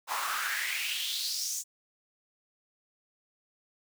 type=noise with high-pass filter sweep; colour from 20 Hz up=pink; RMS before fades=-33 dBFS; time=0.07-1.64 s; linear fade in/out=50 ms; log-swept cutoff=910 to 7100 Hz; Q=4.2; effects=none